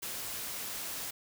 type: noise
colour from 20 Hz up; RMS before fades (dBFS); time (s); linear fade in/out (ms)
white; -39; 0.02-1.11; 10
effects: none